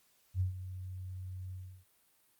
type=tone with ADSR envelope; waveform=sine; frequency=92.5 Hz; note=F#2; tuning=in tune; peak=-27 dBFS; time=0.34-1.85 s; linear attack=64 ms; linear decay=120 ms; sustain=-13 dB; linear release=330 ms; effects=white hiss -70 dBFS RMS until 2.39 s + Opus 48 kbps